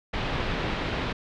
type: low-pass noise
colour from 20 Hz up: pink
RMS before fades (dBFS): -29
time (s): 0.13-1.13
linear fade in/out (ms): 10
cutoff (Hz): 3700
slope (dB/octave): 24
effects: none